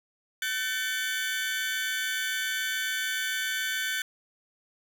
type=tone cluster; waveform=35% pulse; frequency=1523 / 1779 / 2255 / 3471 Hz; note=F#6 / A6 / C#7 / A7; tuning=+50 / +19 / +29 / -24 cents; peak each=-29 / -33 / -35 / -34 dBFS; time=0.42-4.02 s; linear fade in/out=2 ms; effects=none